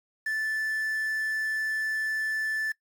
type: tone with quantisation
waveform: triangle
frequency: 1754 Hz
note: A6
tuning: 6 cents flat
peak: -25 dBFS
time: 0.26-2.72 s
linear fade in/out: 5 ms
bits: 8
effects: noise-tail reverb RT60 0.1 s tail -20 dB re dry